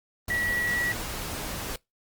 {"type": "tone in noise", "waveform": "sine", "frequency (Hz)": 1933, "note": "B6", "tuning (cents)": -38, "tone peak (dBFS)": -25, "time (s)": [0.3, 0.92], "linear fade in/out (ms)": 2, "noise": "pink", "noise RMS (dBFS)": -34, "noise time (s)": [0.28, 1.76], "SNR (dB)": 6, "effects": ["noise-tail reverb RT60 0.2 s tail -25 dB re dry", "Opus 24 kbps"]}